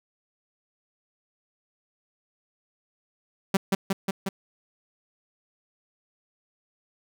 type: tone with echo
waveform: sawtooth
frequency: 193.9 Hz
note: G3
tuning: 19 cents flat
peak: -14 dBFS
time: 3.54-3.57 s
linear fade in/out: 5 ms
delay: 180 ms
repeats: 4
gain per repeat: -2 dB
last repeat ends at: 4.29 s
effects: none